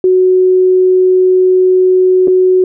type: tone with dropouts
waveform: sine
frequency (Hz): 370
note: F#4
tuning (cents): 0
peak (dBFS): -5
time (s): 0.04-2.64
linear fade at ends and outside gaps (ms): 2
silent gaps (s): 2.274-2.28
effects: none